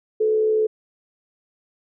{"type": "tone with frequency modulation", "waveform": "sine", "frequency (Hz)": 433.7, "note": "A4", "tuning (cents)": -25, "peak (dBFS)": -16, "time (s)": [0.2, 0.67], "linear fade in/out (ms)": 10, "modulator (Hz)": 67.7, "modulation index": 0.3, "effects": []}